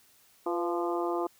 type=harmonic tone with a mistuned harmonic; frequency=173.1 Hz; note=F3; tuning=15 cents flat; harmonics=2 / 3 / 4 / 5 / 6 / 7; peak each=-30 / -37 / -35 / -38 / -38 / -39 dBFS; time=0.46-1.27 s; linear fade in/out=5 ms; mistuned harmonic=3; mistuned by=-55 cents; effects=white hiss -62 dBFS RMS until 1.39 s